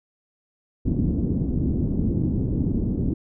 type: low-pass noise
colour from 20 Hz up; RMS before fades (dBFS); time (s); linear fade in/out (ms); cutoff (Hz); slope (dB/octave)
white; -23; 0.85-3.14; 10; 270; 24
effects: none